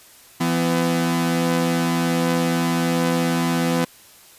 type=tone pair together; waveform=sawtooth; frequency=168.17 / 251.6 Hz; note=E3 / B3; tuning=+35 / +32 cents; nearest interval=perfect fifth; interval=697 cents; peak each=-17 dBFS; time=0.4-3.85 s; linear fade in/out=10 ms; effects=white hiss -48 dBFS RMS until 4.38 s + resampled to 32000 Hz